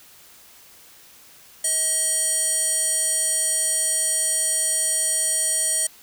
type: tone with band-pass filter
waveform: square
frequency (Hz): 635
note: D#5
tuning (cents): +35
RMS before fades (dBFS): -22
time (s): 1.64-5.87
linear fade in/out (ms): 5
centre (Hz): 8800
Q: 6.3
effects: white hiss -49 dBFS RMS until 6.02 s